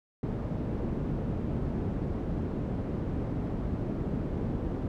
white low-pass noise, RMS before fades -32 dBFS, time 0.23-4.88 s, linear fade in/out 2 ms, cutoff 250 Hz, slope 12 dB/octave, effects none

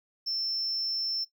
triangle tone, 5350 Hz, E8, 25 cents sharp, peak -24 dBFS, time 0.26-1.25 s, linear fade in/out 20 ms, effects noise-tail reverb RT60 0.1 s tail -19 dB re dry + tanh soft clip ceiling -26 dBFS

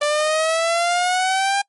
sawtooth exponential sweep, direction up, 586 to 805 Hz, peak -13 dBFS, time 0.01-1.62 s, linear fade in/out 10 ms, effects noise-tail reverb RT60 0.1 s tail -25 dB re dry + MP3 48 kbps

